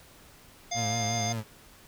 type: harmonic tone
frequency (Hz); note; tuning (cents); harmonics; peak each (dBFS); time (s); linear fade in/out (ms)
704; F5; +14; 1 / 3 / 5 / 7 / 9; -32 / -38 / -39 / -38 / -34; 0.71-1.33; 10
type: tone with vibrato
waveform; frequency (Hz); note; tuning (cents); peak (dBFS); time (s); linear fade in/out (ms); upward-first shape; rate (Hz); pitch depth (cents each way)
30% pulse; 111.5; A2; +23; -28; 0.74-1.44; 50; triangle; 5.5; 83
effects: pink hiss -54 dBFS RMS until 1.87 s